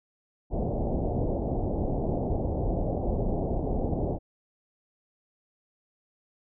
pink low-pass noise, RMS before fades -28 dBFS, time 0.5-4.19 s, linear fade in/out 50 ms, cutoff 750 Hz, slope 48 dB/octave, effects none

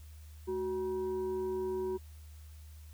sine tone with frequency modulation, 372.4 Hz, F#4, 11 cents sharp, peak -32 dBFS, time 0.47-1.98 s, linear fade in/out 20 ms, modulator 585 Hz, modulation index 0.43, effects added 76 Hz sine -48 dBFS peak until 2.93 s + white hiss -63 dBFS RMS until 2.93 s

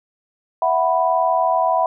sine chord, E suspended second, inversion none, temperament equal, 659.3 / 740 / 987.8 Hz, E5 / F#5 / B5, 0 / 0 / 0 cents, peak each -19 dBFS, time 0.62-1.86 s, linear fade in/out 2 ms, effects none

